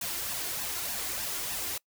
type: noise with flanger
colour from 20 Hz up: white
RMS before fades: -34 dBFS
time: 0.01-1.78 s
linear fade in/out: 5 ms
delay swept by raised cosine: 1.1 to 2.9 ms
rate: 3.3 Hz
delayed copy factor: +0.6
effects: noise-tail reverb RT60 0.1 s tail -24 dB re dry